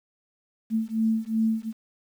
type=beating tone pair; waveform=sine; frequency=221 / 223.7 Hz; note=A3 / A3; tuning=+8 / +29 cents; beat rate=2.7 Hz; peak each=-25 dBFS; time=0.7-1.73 s; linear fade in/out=50 ms; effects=9-bit